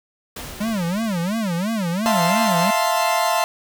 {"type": "noise with exponential decay", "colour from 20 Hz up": "pink", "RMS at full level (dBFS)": -31, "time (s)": [0.36, 2.07], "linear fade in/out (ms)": 5, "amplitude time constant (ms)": 370}
{"type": "tone with vibrato", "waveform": "square", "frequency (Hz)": 196, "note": "G3", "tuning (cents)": 0, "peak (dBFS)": -21, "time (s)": [0.6, 2.71], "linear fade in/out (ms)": 10, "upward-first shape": "sine", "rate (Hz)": 2.9, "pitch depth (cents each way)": 270}
{"type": "chord", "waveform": "40% pulse", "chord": "F major seventh", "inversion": "third", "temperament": "equal", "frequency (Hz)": [659.3, 698.5, 880, 1046.5], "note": ["E5", "F5", "A5", "C6"], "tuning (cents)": [0, 0, 0, 0], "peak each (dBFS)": -22, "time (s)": [2.06, 3.44], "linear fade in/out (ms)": 0}
{"effects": []}